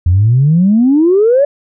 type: exponential sweep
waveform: sine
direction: up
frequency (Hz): 83.2 to 586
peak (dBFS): -5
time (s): 0.06-1.45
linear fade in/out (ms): 5
effects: tanh soft clip ceiling -1 dBFS